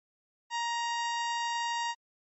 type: tone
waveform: sawtooth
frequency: 939 Hz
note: A#5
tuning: 12 cents sharp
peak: -26 dBFS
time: 0.5-1.95 s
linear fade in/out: 50 ms
effects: MP3 32 kbps